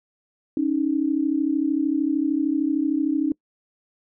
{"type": "tone pair together", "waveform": "sine", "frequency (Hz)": [277.9, 311.1], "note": ["C#4", "D#4"], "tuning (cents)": [4, 0], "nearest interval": "major second", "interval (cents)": 196, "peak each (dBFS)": -22, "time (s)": [0.57, 3.32], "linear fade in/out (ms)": 2, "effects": ["noise-tail reverb RT60 0.1 s tail -25 dB re dry"]}